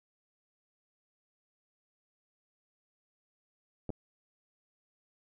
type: clicks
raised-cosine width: 2 ms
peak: -24 dBFS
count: 2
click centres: 3.893 / 3.903 s
effects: none